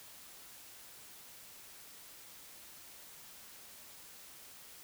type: silence
effects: white hiss -54 dBFS RMS until 4.83 s